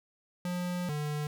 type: tone pair in turn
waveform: square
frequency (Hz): 178.2 / 149.04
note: F3 / D3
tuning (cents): +35 / +26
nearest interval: minor third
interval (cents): 309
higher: first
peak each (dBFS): -32 / -32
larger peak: neither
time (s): 0.45-0.89 / 0.89-1.27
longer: first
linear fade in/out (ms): 2
effects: none